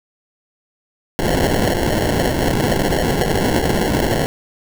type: noise with sample-and-hold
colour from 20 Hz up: white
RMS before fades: -17 dBFS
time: 1.19-4.26 s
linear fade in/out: 0 ms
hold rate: 1225 Hz
effects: none